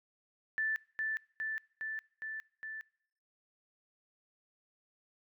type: tone with echo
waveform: sine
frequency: 1760 Hz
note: A6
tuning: in tune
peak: -30 dBFS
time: 0.58-0.76 s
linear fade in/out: 0 ms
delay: 410 ms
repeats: 5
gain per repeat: -2 dB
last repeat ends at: 2.81 s
effects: noise-tail reverb RT60 0.7 s tail -24 dB re dry